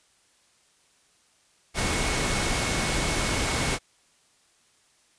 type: tone in noise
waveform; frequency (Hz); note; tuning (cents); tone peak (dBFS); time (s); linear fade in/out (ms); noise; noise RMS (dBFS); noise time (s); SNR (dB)
sine; 2200; C#7; -14; -35; 1.74-3.79; 50; pink; -26; 1.74-3.79; -12
effects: white hiss -63 dBFS RMS until 5.18 s + resampled to 22050 Hz